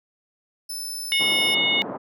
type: tone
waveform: 20% pulse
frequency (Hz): 5274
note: E8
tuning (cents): 0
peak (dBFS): -24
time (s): 0.69-1.55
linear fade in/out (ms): 10
type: harmonic tone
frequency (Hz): 727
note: F#5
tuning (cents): -31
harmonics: 3 / 4 / 5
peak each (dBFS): -22 / -23 / -24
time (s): 1.12-1.82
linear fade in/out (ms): 0
type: band-pass noise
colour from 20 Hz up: pink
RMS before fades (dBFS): -32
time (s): 1.19-1.98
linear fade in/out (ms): 20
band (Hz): 190 to 1100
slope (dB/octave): 24
effects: none